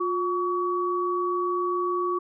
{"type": "tone pair together", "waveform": "sine", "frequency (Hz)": [356.5, 1131.8], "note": ["F4", "C#6"], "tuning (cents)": [36, 36], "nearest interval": "octave + minor sixth", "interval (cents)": 2000, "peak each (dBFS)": -26, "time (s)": [0, 2.19], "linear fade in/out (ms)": 10, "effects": []}